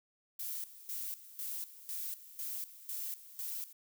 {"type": "noise with tremolo", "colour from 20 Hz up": "violet", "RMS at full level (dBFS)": -40, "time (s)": [0.39, 3.73], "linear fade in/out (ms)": 5, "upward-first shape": "square", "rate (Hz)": 2, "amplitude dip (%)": 80, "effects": []}